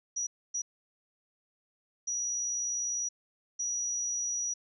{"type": "tone bursts at uneven times", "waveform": "sine", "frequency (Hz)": 5820, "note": "F#8", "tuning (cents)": -29, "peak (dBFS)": -30, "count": 4, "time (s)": [[0.16, 0.27], [0.54, 0.62], [2.07, 3.09], [3.59, 4.54]], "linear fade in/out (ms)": 10, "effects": []}